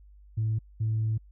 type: tone pair in turn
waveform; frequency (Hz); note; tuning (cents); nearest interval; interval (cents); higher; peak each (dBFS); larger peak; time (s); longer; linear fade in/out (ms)
sine; 110 / 110; A2 / A2; 0 / 0; unison; 0; neither; -23; neither; 0.37-0.59 / 0.8-1.18; second; 10
effects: tanh soft clip ceiling -21 dBFS + added 50 Hz sine -50 dBFS peak until 1.31 s